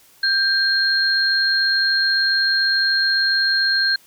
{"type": "tone pair together", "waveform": "sine", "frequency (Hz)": [1584, 4229], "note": ["G6", "C8"], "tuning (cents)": [18, 18], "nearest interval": "octave + perfect fourth", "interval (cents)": 1700, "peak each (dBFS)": -18, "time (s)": [0.23, 3.96], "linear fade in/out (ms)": 5, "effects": ["white hiss -52 dBFS RMS until 4.06 s"]}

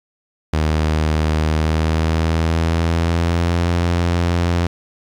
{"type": "tone with pitch glide", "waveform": "sawtooth", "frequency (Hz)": [77.78, 86.3], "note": ["D#2", "F2"], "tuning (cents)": [0, -20], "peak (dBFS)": -11, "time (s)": [0.53, 4.67], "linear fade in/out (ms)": 5, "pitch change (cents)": 180, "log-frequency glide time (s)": [1.42, 3.69], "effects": ["low-pass 6000 Hz 12 dB/octave", "8-bit"]}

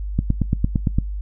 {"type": "click train", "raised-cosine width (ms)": 5, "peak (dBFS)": -5, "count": 8, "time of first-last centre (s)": [0.19, 0.985], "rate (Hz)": 8.8, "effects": ["noise-tail reverb RT60 0.2 s tail -25 dB re dry", "added 50 Hz sine -24 dBFS peak until 1.21 s"]}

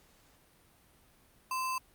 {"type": "tone with sample-and-hold", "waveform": "sine", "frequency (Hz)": 1034, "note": "C6", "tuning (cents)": -21, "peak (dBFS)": -31, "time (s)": [1.51, 1.78], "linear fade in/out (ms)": 2, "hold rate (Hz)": 3675, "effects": ["pink hiss -64 dBFS RMS until 1.94 s", "Opus 48 kbps"]}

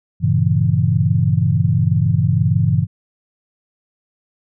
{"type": "chord", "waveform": "sine", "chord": "G diminished seventh", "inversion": "none", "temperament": "equal", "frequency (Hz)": [98, 116.54, 138.59, 164.81], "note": ["G2", "Bb2", "Db3", "Fb3"], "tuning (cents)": [0, 0, 0, 0], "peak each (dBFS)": -18, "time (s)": [0.2, 2.87], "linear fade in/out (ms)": 50, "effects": []}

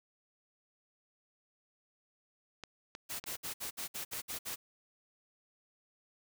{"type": "clicks", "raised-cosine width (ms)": 0.2, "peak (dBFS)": -26, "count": 6, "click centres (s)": [2.637, 2.951, 3.24, 3.354, 4.134, 4.341]}
{"type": "noise bursts", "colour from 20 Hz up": "white", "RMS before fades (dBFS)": -40, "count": 9, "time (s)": [3.09, 4.56], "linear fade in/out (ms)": 20, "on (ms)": 110, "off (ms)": 60}
{"effects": []}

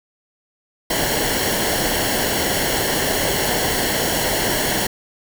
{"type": "noise with comb filter", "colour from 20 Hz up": "pink", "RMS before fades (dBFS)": -20, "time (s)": [0.9, 4.87], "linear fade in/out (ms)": 5, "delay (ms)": 0.81, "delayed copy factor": -0.65, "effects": []}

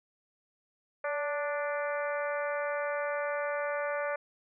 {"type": "harmonic tone with a mistuned harmonic", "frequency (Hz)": 293.5, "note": "D4", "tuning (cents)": -1, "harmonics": [2, 3, 4, 5, 6, 7, 8], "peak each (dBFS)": [-32, -41, -39, -39, -41, -44, -47], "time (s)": [1.04, 4.16], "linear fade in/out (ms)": 5, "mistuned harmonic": 2, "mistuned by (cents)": -30, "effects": []}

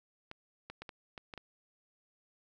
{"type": "clicks", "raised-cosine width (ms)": 0.3, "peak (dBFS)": -28, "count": 7, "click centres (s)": [0.314, 0.7, 0.82, 0.892, 1.178, 1.338, 1.377], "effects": []}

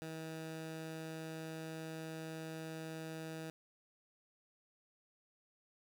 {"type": "tone", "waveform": "15% pulse", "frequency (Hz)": 160.2, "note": "E3", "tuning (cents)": -49, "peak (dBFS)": -37, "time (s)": [0.02, 3.5], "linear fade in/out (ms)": 0, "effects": []}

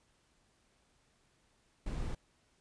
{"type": "noise", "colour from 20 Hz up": "brown", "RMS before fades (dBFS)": -37, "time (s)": [1.86, 2.15], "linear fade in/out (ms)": 5, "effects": ["pink hiss -72 dBFS RMS until 2.6 s", "resampled to 22050 Hz"]}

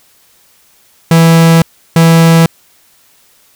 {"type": "tone bursts at uneven times", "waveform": "45% pulse", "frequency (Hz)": 164.81, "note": "E3", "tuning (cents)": 0, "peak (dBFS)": -3, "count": 2, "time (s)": [[1.11, 1.62], [1.96, 2.46]], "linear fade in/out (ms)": 2, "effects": ["white hiss -48 dBFS RMS until 3.55 s"]}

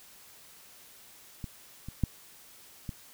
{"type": "clicks", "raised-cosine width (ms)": 5, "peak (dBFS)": [-24, -27, -13, -23], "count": 4, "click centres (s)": [1.442, 1.886, 2.037, 2.892], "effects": ["white hiss -54 dBFS RMS until 3.13 s"]}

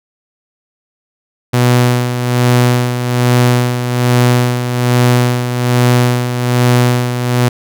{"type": "tone with tremolo", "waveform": "sawtooth", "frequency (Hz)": 123.1, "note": "B2", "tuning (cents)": -5, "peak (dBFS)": -3, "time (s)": [1.53, 7.49], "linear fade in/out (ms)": 10, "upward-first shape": "sine", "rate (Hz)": 1.2, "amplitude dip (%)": 60, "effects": []}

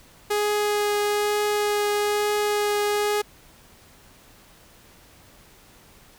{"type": "tone with vibrato", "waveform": "sawtooth", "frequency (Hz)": 415.3, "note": "G#4", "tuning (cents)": 0, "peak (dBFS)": -17, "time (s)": [0.3, 3.22], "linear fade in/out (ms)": 10, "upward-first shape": "triangle", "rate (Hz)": 1.1, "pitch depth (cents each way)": 9, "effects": ["pink hiss -52 dBFS RMS until 6.18 s"]}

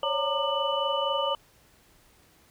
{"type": "tone cluster", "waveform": "sine", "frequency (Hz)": [546, 570, 918, 1198, 2981], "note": ["C#5", "C#5", "A#5", "D6", "F#7"], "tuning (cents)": [-26, 48, -27, 34, 12], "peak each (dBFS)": -31, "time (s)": [0.03, 1.35], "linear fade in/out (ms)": 2, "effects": ["pink hiss -60 dBFS RMS until 2.5 s"]}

